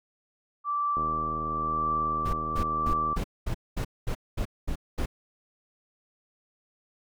sine tone with tremolo, 1166 Hz, D6, 13 cents flat, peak -24 dBFS, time 0.64-3.18 s, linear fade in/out 50 ms, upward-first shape triangle, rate 0.97 Hz, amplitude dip 50%
click train, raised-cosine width 2 ms, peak -24 dBFS, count 170, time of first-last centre 0.97-3.128 s, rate 78.3 Hz
brown noise bursts, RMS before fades -28 dBFS, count 10, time 2.25-5.06 s, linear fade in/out 10 ms, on 83 ms, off 220 ms
effects none

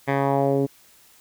10% pulse tone with low-pass filter sweep, 138.59 Hz, C#3, in tune, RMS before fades -21 dBFS, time 0.07-0.67 s, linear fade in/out 20 ms, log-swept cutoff 2000 to 340 Hz, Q 1.9, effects white hiss -54 dBFS RMS until 1.2 s

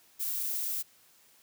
violet noise, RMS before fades -33 dBFS, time 0.19-0.83 s, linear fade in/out 20 ms, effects white hiss -62 dBFS RMS until 1.42 s + high-pass 80 Hz 12 dB/octave

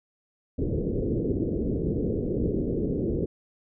white low-pass noise, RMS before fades -27 dBFS, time 0.58-3.26 s, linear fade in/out 10 ms, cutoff 460 Hz, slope 48 dB/octave, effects none

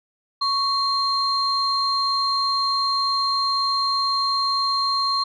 sine tone pair together, 1108.7 / 4186 Hz, C#6 / C8, 0 / 0 cents, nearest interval octave + major seventh, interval 2300 cents, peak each -21 dBFS, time 0.41-5.24 s, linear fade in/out 10 ms, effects tanh soft clip ceiling -12 dBFS

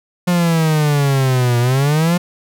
45% pulse exponential two-way sweep, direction down then up, 179.1 to 118.8 to 179.1 Hz, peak -12 dBFS, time 0.27-2.18 s, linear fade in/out 10 ms, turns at 1.59 s, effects none

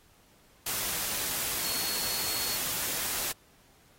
sine tone in noise, 4348 Hz, C#8, 34 cents flat, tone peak -35 dBFS, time 1.64-2.57 s, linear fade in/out 5 ms, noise white, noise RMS -32 dBFS, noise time 0.66-3.32 s, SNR -6 dB, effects pink hiss -62 dBFS RMS until 3.98 s + AAC 48 kbps

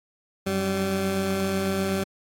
20% pulse tone pair together, 92.5 / 193.08 Hz, F#2 / G3, 0 / -26 cents, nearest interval octave + minor second, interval 1274 cents, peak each -28 / -19 dBFS, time 0.46-2.04 s, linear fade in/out 10 ms, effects AAC 64 kbps

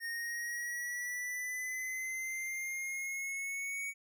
square linear sweep, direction up, 1844 to 2247 Hz, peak -37 dBFS, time 0-3.94 s, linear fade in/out 50 ms, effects none

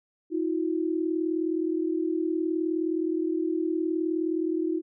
sine tone pair together, 320.7 / 360 Hz, E4 / F#4, -48 / -47 cents, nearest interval major second, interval 201 cents, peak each -26 / -29 dBFS, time 0.3-4.82 s, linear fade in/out 50 ms, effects none

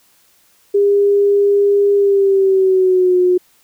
sine tone with pitch glide, 403.7 to 361.7 Hz, G#4 to F#4, -49 to -39 cents, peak -9 dBFS, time 0.74-3.38 s, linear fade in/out 10 ms, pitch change -190 cents, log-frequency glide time 1.95-3.17 s, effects white hiss -54 dBFS RMS until 3.63 s

